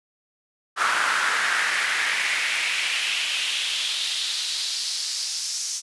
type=noise with high-pass filter sweep; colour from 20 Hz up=brown; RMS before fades=-25 dBFS; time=0.76-5.82 s; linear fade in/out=50 ms; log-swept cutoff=1300 to 6000 Hz; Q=2.9; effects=resampled to 24000 Hz

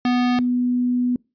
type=tone pair in turn; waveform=square / sine; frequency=246.9 / 246.9 Hz; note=B3 / B3; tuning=0 / 0 cents; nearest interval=unison; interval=0 cents; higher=neither; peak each=-17 dBFS; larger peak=neither; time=0.05-0.39 / 0.39-1.16 s; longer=second; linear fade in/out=2 ms; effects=noise-tail reverb RT60 0.3 s tail -26 dB re dry + resampled to 11025 Hz

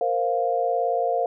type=chord; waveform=sine; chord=Bb suspended second; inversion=none; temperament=just; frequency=466.2 / 524.4 / 699.2 Hz; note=Bb4 / C5 / F5; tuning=0 / +4 / +2 cents; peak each=-26 / -26 / -23 dBFS; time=0.01-1.26 s; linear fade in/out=2 ms; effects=none

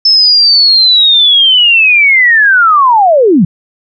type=linear sweep; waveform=sine; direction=down; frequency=5280 to 150.1 Hz; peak=-3 dBFS; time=0.05-3.45 s; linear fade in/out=5 ms; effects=none

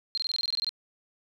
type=tone bursts; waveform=sine; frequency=4186 Hz; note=C8; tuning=in tune; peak=-26 dBFS; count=12; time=0.15-0.692 s; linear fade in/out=0 ms; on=25 ms; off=22 ms; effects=none

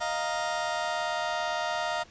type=chord; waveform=30% pulse; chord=Eb suspended second; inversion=none; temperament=just; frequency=622.3 / 700 / 933.4 Hz; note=Eb5 / F5 / Bb5; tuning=0 / +4 / +2 cents; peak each=-31 / -29 / -31 dBFS; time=0-2.04 s; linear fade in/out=20 ms; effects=pink hiss -55 dBFS RMS until 2.1 s + resampled to 16000 Hz

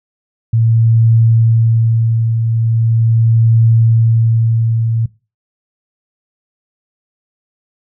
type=tone with tremolo; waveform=sine; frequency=113.9 Hz; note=A#2; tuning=40 cents flat; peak=-6 dBFS; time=0.53-5.06 s; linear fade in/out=5 ms; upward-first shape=triangle; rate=0.4 Hz; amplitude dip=50%; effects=noise-tail reverb RT60 0.3 s tail -21 dB re dry

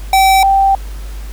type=tone pair in turn; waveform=square / sine; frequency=771 / 781.8 Hz; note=G5 / G5; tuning=-29 / -5 cents; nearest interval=unison; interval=24 cents; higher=second; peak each=-7 dBFS; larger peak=neither; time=0.13-0.43 / 0.43-0.75 s; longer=second; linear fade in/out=2 ms; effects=added 50 Hz sine -23 dBFS peak until 1.32 s + pink hiss -38 dBFS RMS until 1.32 s

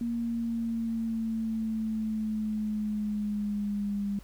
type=linear sweep; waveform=sine; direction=down; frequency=235.2 to 200.8 Hz; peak=-28 dBFS; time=0.01-4.19 s; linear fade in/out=2 ms; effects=added 50 Hz sine -48 dBFS peak until 4.23 s + pink hiss -58 dBFS RMS until 4.23 s

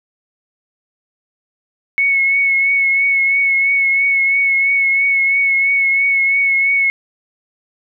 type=tone with vibrato; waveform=sine; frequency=2200 Hz; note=C#7; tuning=14 cents flat; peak=-11 dBFS; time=1.98-6.9 s; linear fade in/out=0 ms; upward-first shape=triangle; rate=3 Hz; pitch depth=30 cents each way; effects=none

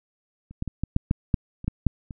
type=clicks; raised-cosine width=5 ms; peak=-30 / -15 / -18 / -13 / -7 / -8 / -7 / -24 / -11 / -6 / -24 dBFS; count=11; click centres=0.51 / 0.624 / 0.677 / 0.836 / 0.964 / 1.111 / 1.342 / 1.644 / 1.68 / 1.867 / 2.108 s; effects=none

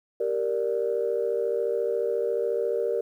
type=chord; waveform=sine; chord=G minor; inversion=none; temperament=equal; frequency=392 / 466.2 / 587.3 Hz; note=G4 / Bb4 / D5; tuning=0 / 0 / 0 cents; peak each=-29 / -25 / -30 dBFS; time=0.2-3.01 s; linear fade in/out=5 ms; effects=tanh soft clip ceiling -15 dBFS + 10-bit

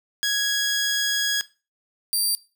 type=tone pair in turn; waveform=15% pulse; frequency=1661.2 / 4699 Hz; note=G#6 / D8; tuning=0 / 0 cents; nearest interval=octave + tritone; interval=1800 cents; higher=second; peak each=-14 dBFS; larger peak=neither; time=0.23-1.41 / 2.13-2.35 s; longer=first; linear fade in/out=0 ms; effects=noise-tail reverb RT60 0.3 s tail -18 dB re dry

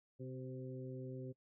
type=harmonic tone with a mistuned harmonic; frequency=129.7 Hz; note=C3; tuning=15 cents flat; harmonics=1 / 2 / 3 / 4; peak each=-46 / -50 / -50 / -54 dBFS; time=0.19-1.33 s; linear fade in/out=20 ms; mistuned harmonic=3; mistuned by=-19 cents; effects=noise-tail reverb RT60 0.1 s tail -22 dB re dry

